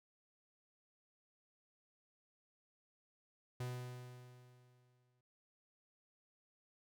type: tone with exponential decay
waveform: 45% pulse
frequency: 124.6 Hz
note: B2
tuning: 16 cents sharp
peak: -39 dBFS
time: 3.6-5.21 s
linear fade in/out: 5 ms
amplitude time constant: 350 ms
effects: none